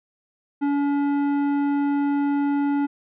sine tone with tanh clipping, 284.7 Hz, C#4, 46 cents sharp, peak -21 dBFS, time 0.61-2.87 s, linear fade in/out 20 ms, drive 12 dB, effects none

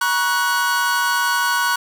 45% pulse chord, F# major, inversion first, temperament equal with one note detuned, 956.3 / 1108.7 / 1480 Hz, A#5 / C#6 / F#6, +44 / 0 / 0 cents, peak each -22 / -23 / -19 dBFS, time 0.01-1.76 s, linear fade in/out 5 ms, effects none

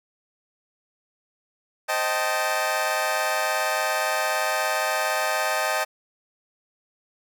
20% pulse chord, A half-diminished seventh, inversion first, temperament equal with one note detuned, 523.3 / 622.3 / 776.3 / 880 Hz, C5 / Eb5 / G5 / A5, 0 / 0 / -17 / 0 cents, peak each -27 / -21 / -23 / -24 dBFS, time 1.88-5.85 s, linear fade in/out 20 ms, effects none

